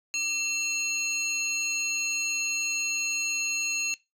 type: tone cluster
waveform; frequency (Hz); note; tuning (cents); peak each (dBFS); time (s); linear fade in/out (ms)
sine; 2697 / 4208 / 6600; E7 / C8 / G#8; +39 / +9 / -12; -28 / -33 / -30; 0.14-3.94; 0
effects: noise-tail reverb RT60 0.2 s tail -19 dB re dry + tanh soft clip ceiling -22 dBFS